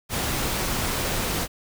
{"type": "noise", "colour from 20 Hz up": "pink", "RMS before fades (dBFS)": -26, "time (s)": [0.09, 1.48], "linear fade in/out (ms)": 50, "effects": []}